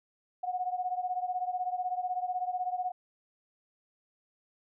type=beating tone pair; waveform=sine; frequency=725 / 741 Hz; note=F#5 / F#5; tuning=-35 / +2 cents; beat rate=16 Hz; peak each=-32 / -35 dBFS; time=0.43-2.92 s; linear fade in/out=10 ms; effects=none